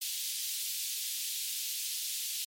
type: high-pass noise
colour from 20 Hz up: pink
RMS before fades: -36 dBFS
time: 0.01-2.45 s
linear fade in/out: 10 ms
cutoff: 3200 Hz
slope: 24 dB/octave
effects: MP3 64 kbps